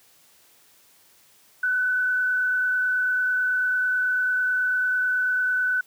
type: tone with frequency modulation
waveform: sine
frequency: 1499 Hz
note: F#6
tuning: 22 cents sharp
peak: -20 dBFS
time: 1.63-5.81 s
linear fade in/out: 5 ms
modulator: 29.1 Hz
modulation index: 0.6
effects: white hiss -57 dBFS RMS until 5.86 s + high-pass 80 Hz 12 dB/octave